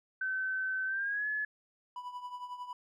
sine tone with pitch glide, 1531 to 1708.6 Hz, G6 to G#6, -41 to +49 cents, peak -31 dBFS, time 0.21-1.45 s, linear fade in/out 5 ms, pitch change +190 cents, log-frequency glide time 0.86-1.27 s
triangle tone with tremolo, 987.8 Hz, B5, in tune, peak -35 dBFS, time 1.96-2.73 s, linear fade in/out 2 ms, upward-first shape triangle, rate 11 Hz, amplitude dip 75%
effects none

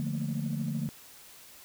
sine chord, Bb major seventh, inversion first, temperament equal, 146.83 / 174.61 / 220 / 233.1 Hz, D3 / F3 / A3 / Bb3, 0 / 0 / 0 / 0 cents, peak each -32 / -36 / -34 / -37 dBFS, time 0-0.89 s, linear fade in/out 0 ms, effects tanh soft clip ceiling -23 dBFS + white hiss -52 dBFS RMS until 1.64 s

